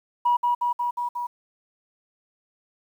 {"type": "tone with echo", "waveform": "sine", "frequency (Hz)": 966, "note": "B5", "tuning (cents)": -39, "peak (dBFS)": -16, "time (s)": [0.25, 0.37], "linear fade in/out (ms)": 10, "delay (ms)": 180, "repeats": 5, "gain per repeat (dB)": -2, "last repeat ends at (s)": 1.27, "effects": ["tanh soft clip ceiling -13 dBFS", "9-bit"]}